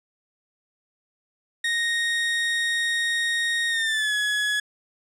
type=tone with pitch glide; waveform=30% pulse; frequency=1863 to 1688.8 Hz; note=A#6 to G#6; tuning=-2 to +29 cents; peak=-19 dBFS; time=1.64-4.6 s; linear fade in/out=5 ms; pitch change=-169 cents; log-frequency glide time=3.69-4.14 s; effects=low-pass 9000 Hz 12 dB/octave